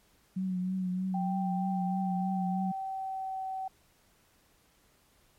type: tone with vibrato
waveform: sine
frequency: 185 Hz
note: F#3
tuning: in tune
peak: -29 dBFS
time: 0.36-2.72 s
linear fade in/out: 10 ms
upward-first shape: triangle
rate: 3.2 Hz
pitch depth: 41 cents each way
type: tone with pitch glide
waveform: sine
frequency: 784 to 762.1 Hz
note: G5 to G5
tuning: 0 to -49 cents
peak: -33 dBFS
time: 1.14-3.68 s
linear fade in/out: 5 ms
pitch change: -49 cents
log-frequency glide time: 1.8-3.42 s
effects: pink hiss -66 dBFS RMS until 5.38 s + MP3 64 kbps